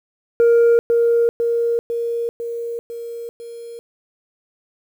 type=tone with echo; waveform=sine; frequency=467.9 Hz; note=A#4; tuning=6 cents sharp; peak=-7 dBFS; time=0.4-0.79 s; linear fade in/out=0 ms; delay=500 ms; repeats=6; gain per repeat=-4 dB; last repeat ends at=3.79 s; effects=tanh soft clip ceiling -9 dBFS + 8-bit